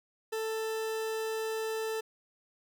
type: tone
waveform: 40% pulse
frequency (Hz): 442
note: A4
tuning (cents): +8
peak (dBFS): -31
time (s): 0.32-2.01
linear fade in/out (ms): 10
effects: none